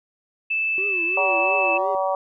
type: tone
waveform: sine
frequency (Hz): 2632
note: E7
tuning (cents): -3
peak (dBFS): -20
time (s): 0.5-1.78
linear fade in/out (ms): 10
type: tone with vibrato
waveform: triangle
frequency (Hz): 370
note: F#4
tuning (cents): 0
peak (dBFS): -28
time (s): 0.78-1.95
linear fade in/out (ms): 0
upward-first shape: triangle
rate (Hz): 2.9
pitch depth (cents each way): 190
type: harmonic tone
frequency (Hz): 190.1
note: F#3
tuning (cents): +47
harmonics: 3 / 4 / 5 / 6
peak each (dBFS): -23 / -25 / -27 / -29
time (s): 1.17-2.15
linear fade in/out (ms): 2
effects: none